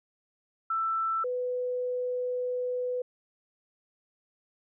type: tone pair in turn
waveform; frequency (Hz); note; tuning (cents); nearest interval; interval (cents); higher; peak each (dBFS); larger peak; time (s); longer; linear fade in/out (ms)
sine; 1329 / 497.8; E6 / B4; +14 / +14; octave + perfect fourth; 1700; first; -26 / -28; first; 0.7-1.24 / 1.24-3.02; second; 5
effects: none